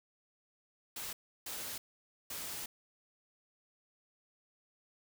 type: noise bursts at uneven times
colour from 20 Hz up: white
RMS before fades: -42 dBFS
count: 3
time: 0.96-1.13 / 1.46-1.78 / 2.3-2.66 s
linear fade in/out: 5 ms
effects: none